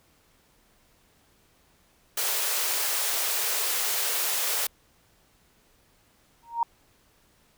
white high-pass noise, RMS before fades -27 dBFS, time 2.17-4.67 s, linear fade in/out 5 ms, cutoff 380 Hz, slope 48 dB/octave
sine tone with exponential growth, 932.3 Hz, A#5, in tune, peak -18 dBFS, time 6.43-6.63 s, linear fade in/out 2 ms, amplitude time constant 43 ms
effects pink hiss -63 dBFS RMS until 7.57 s

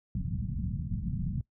white low-pass noise, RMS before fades -33 dBFS, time 0.15-1.41 s, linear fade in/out 2 ms, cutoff 200 Hz, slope 48 dB/octave, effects noise-tail reverb RT60 0.1 s tail -19 dB re dry

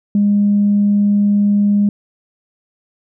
sine tone, 204.3 Hz, G#3, 28 cents flat, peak -9 dBFS, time 0.15-1.89 s, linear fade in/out 2 ms, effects tanh soft clip ceiling -5 dBFS

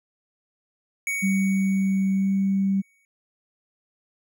square tone with exponential decay, 2238 Hz, C#7, 16 cents sharp, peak -24 dBFS, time 1.07-3.05 s, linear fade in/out 1 ms, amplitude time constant 430 ms
sine tone with pitch glide, 193 to 194.9 Hz, G3 to G3, -27 to -10 cents, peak -19 dBFS, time 1.22-2.82 s, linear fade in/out 20 ms, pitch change +17 cents, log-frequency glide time 2.14-2.29 s
effects none

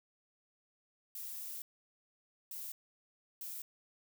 violet noise bursts at uneven times, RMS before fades -44 dBFS, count 3, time 1.15-1.62 / 2.51-2.72 / 3.41-3.62 s, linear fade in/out 2 ms, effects none

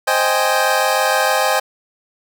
25% pulse chord, Ab major seventh, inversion first, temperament equal, 523.3 / 622.3 / 784 / 830.6 Hz, C5 / Eb5 / G5 / Ab5, 0 / 0 / 0 / 0 cents, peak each -16 dBFS, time 0.07-1.6 s, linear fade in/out 10 ms, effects none

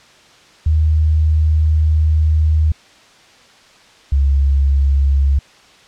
sine tone pair in turn, 77.78 / 69.1 Hz, D#2 / C#2, 0 / -5 cents, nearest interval major second, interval 205 cents, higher first, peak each -10 dBFS, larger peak neither, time 0.66-2.72 / 4.12-5.39 s, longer first, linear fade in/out 5 ms, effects white hiss -46 dBFS RMS until 5.87 s + low-pass 5000 Hz 12 dB/octave

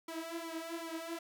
sawtooth tone with flanger, 330 Hz, E4, 2 cents sharp, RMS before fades -42 dBFS, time 0.08-1.19 s, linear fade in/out 5 ms, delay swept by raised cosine 0.9 to 4.7 ms, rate 2.6 Hz, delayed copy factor +0.85, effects 11-bit

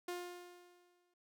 sawtooth tone with exponential decay, 354.2 Hz, F4, 24 cents sharp, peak -35 dBFS, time 0.08-1.14 s, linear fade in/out 5 ms, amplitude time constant 230 ms, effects none

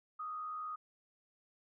sine tone with frequency modulation, 1244.5 Hz, D#6, in tune, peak -39 dBFS, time 0.19-0.76 s, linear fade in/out 10 ms, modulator 77.8 Hz, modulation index 0.38, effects none

